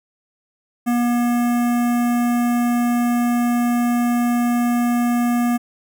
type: tone with notch filter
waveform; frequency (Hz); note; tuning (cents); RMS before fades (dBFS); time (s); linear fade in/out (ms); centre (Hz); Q
square; 240.3; B3; -47; -18; 0.86-5.58; 20; 4100; 0.63
effects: none